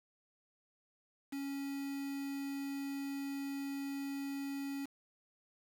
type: tone with quantisation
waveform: triangle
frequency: 277.2 Hz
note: C#4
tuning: in tune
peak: -36 dBFS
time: 1.32-4.86 s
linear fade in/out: 10 ms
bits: 8
effects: none